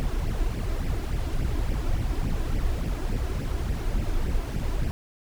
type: noise with flanger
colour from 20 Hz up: brown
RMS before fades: -26 dBFS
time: 0-4.91 s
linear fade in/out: 0 ms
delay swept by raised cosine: 0.37 to 3.07 ms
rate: 3.5 Hz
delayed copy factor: +0.65
effects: none